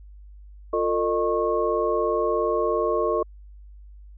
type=tone cluster; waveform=sine; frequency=352.8 / 449.9 / 610 / 1092 Hz; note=F4 / A4 / D#5 / C#6; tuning=+18 / +39 / -34 / -26 cents; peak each=-27 / -24 / -26 / -27 dBFS; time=0.73-3.23 s; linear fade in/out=5 ms; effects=added 50 Hz sine -42 dBFS peak until 4.17 s